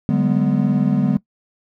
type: chord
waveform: triangle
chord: G# half-diminished seventh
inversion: second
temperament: equal with one note detuned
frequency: 146.83 / 189.87 / 207.7 / 246.9 Hz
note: D3 / F#3 / G#3 / B3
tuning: 0 / +45 / 0 / 0 cents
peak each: -18 dBFS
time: 0.09-1.17 s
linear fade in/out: 0 ms
effects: noise-tail reverb RT60 0.1 s tail -20 dB re dry